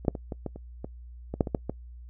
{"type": "clicks", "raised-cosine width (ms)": 2, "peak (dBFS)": [-25, -8, -21, -20, -18, -27, -21, -19, -8, -19, -11, -16], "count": 12, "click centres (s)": [0.05, 0.082, 0.152, 0.322, 0.463, 0.56, 0.845, 1.34, 1.408, 1.472, 1.548, 1.696], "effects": ["noise-tail reverb RT60 0.1 s tail -24 dB re dry", "added 60 Hz sine -42 dBFS peak until 2.09 s"]}